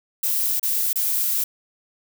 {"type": "noise with dropouts", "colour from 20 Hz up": "violet", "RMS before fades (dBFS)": -22, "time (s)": [0.23, 1.44], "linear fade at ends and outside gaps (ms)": 5, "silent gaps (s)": [[0.596, 0.629], [0.931, 0.957]], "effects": []}